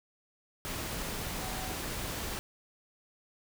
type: tone in noise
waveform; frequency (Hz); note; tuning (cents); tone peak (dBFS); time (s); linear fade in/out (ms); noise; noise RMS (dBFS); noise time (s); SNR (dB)
sine; 750; F#5; +23; -44; 1.41-1.73; 0; pink; -37; 0.65-2.39; -10
effects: none